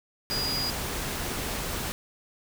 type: tone in noise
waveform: sine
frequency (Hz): 4880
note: D#8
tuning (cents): -34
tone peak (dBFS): -28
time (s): 0.31-0.7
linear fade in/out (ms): 0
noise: pink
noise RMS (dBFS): -32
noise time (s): 0.3-1.92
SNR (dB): +1
effects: none